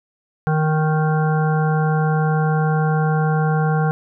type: harmonic tone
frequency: 155.56 Hz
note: D#3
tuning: in tune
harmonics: 1 / 3 / 5 / 7 / 9 / 10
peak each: -16 / -25 / -24 / -31 / -29 / -33 dBFS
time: 0.47-3.91 s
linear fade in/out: 0 ms
effects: none